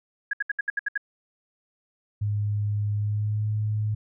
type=tone bursts; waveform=sine; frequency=1657 Hz; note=G#6; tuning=4 cents flat; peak=-22 dBFS; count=8; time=0.31-0.977 s; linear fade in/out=5 ms; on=23 ms; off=69 ms
type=tone with pitch glide; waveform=sine; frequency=103.83 to 106.69 Hz; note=G#2 to G#2; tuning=0 to +47 cents; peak=-23 dBFS; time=2.21-3.95 s; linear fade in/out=10 ms; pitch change=+47 cents; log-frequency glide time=2.95-3.47 s
effects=none